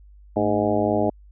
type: harmonic tone with a mistuned harmonic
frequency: 103.83 Hz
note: G#2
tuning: in tune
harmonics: 1 / 2 / 3 / 4 / 5 / 6 / 7 / 8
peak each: -30 / -26 / -25 / -26 / -28 / -24 / -28 / -30 dBFS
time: 0.36-1.1 s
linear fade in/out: 5 ms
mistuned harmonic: 2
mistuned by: +100 cents
effects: added 50 Hz sine -45 dBFS peak until 1.31 s